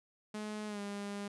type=tone with pitch glide; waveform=sawtooth; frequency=212.1 to 202.4 Hz; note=G#3 to G#3; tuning=+37 to -44 cents; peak=-35 dBFS; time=0.34-1.28 s; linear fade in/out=5 ms; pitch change=-81 cents; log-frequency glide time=0.67-0.8 s; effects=resampled to 24000 Hz